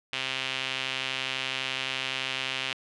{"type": "tone with band-pass filter", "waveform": "sawtooth", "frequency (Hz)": 131.9, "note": "C3", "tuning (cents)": 14, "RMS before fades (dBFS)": -32, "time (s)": [0.13, 2.73], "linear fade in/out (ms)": 0, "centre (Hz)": 2900, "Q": 2.7, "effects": ["resampled to 24000 Hz"]}